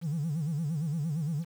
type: tone with vibrato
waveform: triangle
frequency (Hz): 155.4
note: D#3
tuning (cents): -2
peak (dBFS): -25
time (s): 0.01-1.45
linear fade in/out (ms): 50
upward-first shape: sine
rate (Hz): 8.7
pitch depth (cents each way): 170
effects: tanh soft clip ceiling -25 dBFS + 9-bit